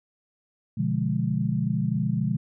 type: chord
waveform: sine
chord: B diminished seventh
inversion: none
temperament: equal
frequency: 123.47 / 146.83 / 174.61 / 207.7 Hz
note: B2 / D3 / F3 / Ab3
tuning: 0 / 0 / 0 / 0 cents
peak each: -28 dBFS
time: 0.77-2.37 s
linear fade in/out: 10 ms
effects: none